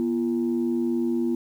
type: tone pair together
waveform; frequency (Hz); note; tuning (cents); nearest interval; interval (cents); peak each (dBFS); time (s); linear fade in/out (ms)
sine; 241.6 / 342; B3 / F4; -38 / -36; tritone; 602; -23 / -24; 0-1.35; 0
effects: tanh soft clip ceiling -16 dBFS + 9-bit